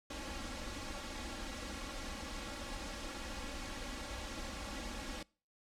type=noise with comb filter; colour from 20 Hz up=pink; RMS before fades=-43 dBFS; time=0.1-5.23 s; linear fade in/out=5 ms; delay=3.6 ms; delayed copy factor=+1; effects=noise-tail reverb RT60 0.4 s tail -25 dB re dry + low-pass 7000 Hz 12 dB/octave